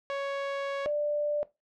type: tone pair in turn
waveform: sawtooth / sine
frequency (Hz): 556 / 590.5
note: C#5 / D5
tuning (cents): +5 / +9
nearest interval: minor second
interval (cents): 104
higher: second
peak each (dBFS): -26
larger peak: neither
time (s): 0.1-0.86 / 0.86-1.43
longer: first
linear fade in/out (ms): 0
effects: noise-tail reverb RT60 0.2 s tail -17 dB re dry + low-pass 3000 Hz 12 dB/octave